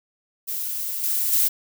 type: noise with level steps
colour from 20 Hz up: violet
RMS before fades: -28 / -23 / -19 dBFS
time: 0.47-1.49 s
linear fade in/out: 20 ms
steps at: 1.03 / 1.32 s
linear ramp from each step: 10 ms
effects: none